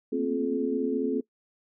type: tone cluster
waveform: sine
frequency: 230.3 / 239.9 / 264.7 / 349.2 / 428.2 Hz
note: A#3 / A#3 / C4 / F4 / A4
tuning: -21 / +50 / +20 / 0 / -47 cents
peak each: -35 / -37 / -28 / -33 / -29 dBFS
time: 0.12-1.21 s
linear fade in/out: 10 ms
effects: noise-tail reverb RT60 0.1 s tail -20 dB re dry